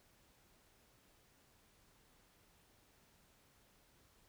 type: silence
effects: pink hiss -70 dBFS RMS until 4.28 s